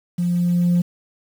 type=tone with level ramp; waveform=sine; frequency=175.2 Hz; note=F3; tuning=6 cents sharp; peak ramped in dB=-17 to -11 dBFS; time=0.18-0.82 s; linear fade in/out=10 ms; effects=tanh soft clip ceiling -12 dBFS + 7-bit